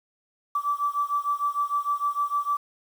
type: beating tone pair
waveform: sine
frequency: 1156 / 1162.6 Hz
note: D6 / D6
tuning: -28 / -18 cents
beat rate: 6.6 Hz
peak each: -26 / -27 dBFS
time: 0.55-2.57 s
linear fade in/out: 5 ms
effects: 8-bit